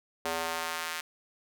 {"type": "tone with high-pass filter sweep", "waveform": "square", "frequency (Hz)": 82.41, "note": "E2", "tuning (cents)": 0, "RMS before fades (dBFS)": -34, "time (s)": [0.25, 1.01], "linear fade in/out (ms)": 5, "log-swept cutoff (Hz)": [530, 1600], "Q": 0.99, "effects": []}